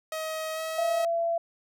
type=tone with pitch glide; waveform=sawtooth; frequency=633 to 641.1 Hz; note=D#5 to E5; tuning=+30 to -48 cents; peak=-27 dBFS; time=0.12-1.05 s; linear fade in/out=2 ms; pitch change=+22 cents; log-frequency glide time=0.54-0.6 s
type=tone; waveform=sine; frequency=674 Hz; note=E5; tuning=38 cents sharp; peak=-24 dBFS; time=0.78-1.38 s; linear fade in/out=5 ms
effects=none